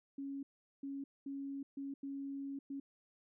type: tone bursts at uneven times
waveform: sine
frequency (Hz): 276.5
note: C#4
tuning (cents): -4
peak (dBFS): -40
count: 6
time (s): 0.18-0.43 / 0.83-1.04 / 1.26-1.63 / 1.77-1.94 / 2.03-2.59 / 2.7-2.8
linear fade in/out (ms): 5
effects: none